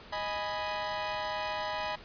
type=chord; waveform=sawtooth; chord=G# minor; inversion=second; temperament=equal; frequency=622.3 / 830.6 / 987.8 Hz; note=D#5 / G#5 / B5; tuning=0 / 0 / 0 cents; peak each=-33 dBFS; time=0.12-1.96 s; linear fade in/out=10 ms; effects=pink hiss -50 dBFS RMS until 2.04 s + resampled to 11025 Hz